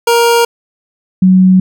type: tone pair in turn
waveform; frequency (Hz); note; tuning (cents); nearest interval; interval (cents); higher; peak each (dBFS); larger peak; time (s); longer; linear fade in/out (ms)
25% pulse / sine; 469.2 / 186.2; A#4 / F#3; +11 / +11; octave + major third; 1600; first; -3; neither; 0.07-0.45 / 1.22-1.6; neither; 5
effects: none